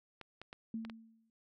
clicks, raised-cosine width 0.3 ms, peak -31 dBFS, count 5, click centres 0.213 / 0.416 / 0.529 / 0.85 / 0.898 s
sine tone with exponential decay, 224.7 Hz, A3, 37 cents sharp, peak -35 dBFS, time 0.74-1.3 s, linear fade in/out 2 ms, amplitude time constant 120 ms
effects none

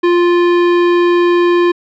sine tone with hard clipping, 349.2 Hz, F4, in tune, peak -10 dBFS, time 0.03-1.72 s, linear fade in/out 10 ms, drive 15 dB, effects resampled to 16000 Hz

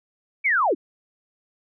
sine linear sweep, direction down, 2349 to 232.7 Hz, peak -17 dBFS, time 0.44-0.75 s, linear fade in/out 20 ms, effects none

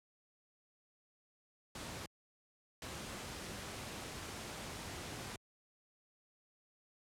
pink noise bursts at uneven times, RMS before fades -45 dBFS, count 2, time 1.75-2.06 / 2.82-5.36 s, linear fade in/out 2 ms, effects high-pass 60 Hz 12 dB/octave + low-pass 10000 Hz 12 dB/octave

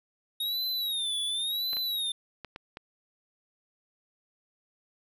square tone with vibrato, 3729 Hz, A#7, in tune, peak -29 dBFS, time 0.4-2.12 s, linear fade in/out 5 ms, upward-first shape sine, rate 0.93 Hz, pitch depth 140 cents each way
clicks, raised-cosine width 0.3 ms, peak -24 dBFS, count 5, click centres 1.732 / 1.769 / 2.447 / 2.561 / 2.771 s
effects none

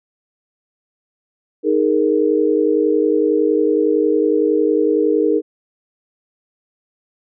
sine chord, D# suspended fourth, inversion none, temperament equal, 311.1 / 415.3 / 466.2 Hz, D#4 / G#4 / A#4, 0 / 0 / 0 cents, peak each -17 dBFS, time 1.63-5.42 s, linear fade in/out 50 ms, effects none

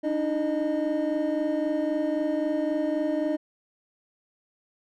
triangle tone cluster, 292.7 / 316.5 / 613 Hz, D4 / D#4 / D#5, -6 / +30 / -26 cents, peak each -26 dBFS, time 0.03-3.37 s, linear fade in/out 20 ms, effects tanh soft clip ceiling -13 dBFS

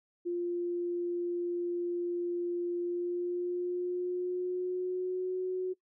sine tone with pitch glide, 349.2 to 369.3 Hz, F4 to F#4, 0 to -3 cents, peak -30 dBFS, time 0.25-5.74 s, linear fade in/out 20 ms, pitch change +97 cents, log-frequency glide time 2.8-5.37 s, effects noise-tail reverb RT60 0.1 s tail -20 dB re dry

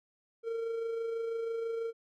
triangle tone with amplitude modulation, 457.4 Hz, A#4, 33 cents flat, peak -29 dBFS, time 0.43-1.93 s, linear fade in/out 50 ms, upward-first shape sine, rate 26.1 Hz, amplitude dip 35%, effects none

